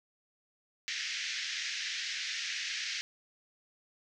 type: band-pass noise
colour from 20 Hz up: pink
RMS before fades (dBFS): -37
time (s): 0.88-3.01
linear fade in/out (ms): 0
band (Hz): 1700 to 6300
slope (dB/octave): 48
effects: none